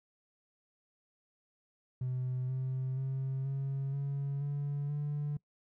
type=tone with pitch steps; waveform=triangle; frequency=127.5 / 130.48 / 133.53 / 136.65 / 139.85 / 143.11 / 146.46 Hz; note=C3 / C3 / C3 / C#3 / C#3 / D3 / D3; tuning=-44 / -4 / +36 / -24 / +16 / -44 / -4 cents; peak=-29 dBFS; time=2.01-5.37 s; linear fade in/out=5 ms; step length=480 ms; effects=noise-tail reverb RT60 0.1 s tail -25 dB re dry + tanh soft clip ceiling -28 dBFS